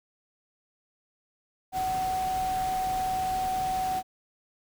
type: tone in noise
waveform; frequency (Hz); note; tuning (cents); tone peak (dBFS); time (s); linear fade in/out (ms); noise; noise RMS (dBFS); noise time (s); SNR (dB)
sine; 750; F#5; +23; -26; 1.72-4.03; 50; pink; -39; 1.72-4.03; +10
effects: none